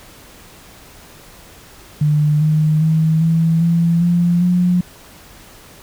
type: tone with pitch steps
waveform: sine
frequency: 150 / 154.4 / 158.92 / 163.58 / 168.37 / 173.3 / 178.38 Hz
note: D3 / D#3 / D#3 / E3 / E3 / F3 / F3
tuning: +37 / -13 / +37 / -13 / +37 / -13 / +37 cents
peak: -11 dBFS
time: 2.01-4.81 s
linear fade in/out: 5 ms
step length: 400 ms
effects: pink hiss -42 dBFS RMS until 5.82 s